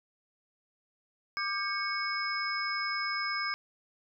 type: tone cluster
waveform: sine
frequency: 1191 / 1597 / 2208 / 5100 Hz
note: D6 / G6 / C#7 / D#8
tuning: +24 / +32 / -7 / +42 cents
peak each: -35 / -37 / -35 / -36 dBFS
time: 1.37-3.54 s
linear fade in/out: 0 ms
effects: none